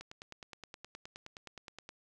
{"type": "click train", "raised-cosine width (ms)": 0.2, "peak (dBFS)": -29, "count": 19, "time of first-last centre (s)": [0.01, 1.891], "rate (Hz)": 9.57, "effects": []}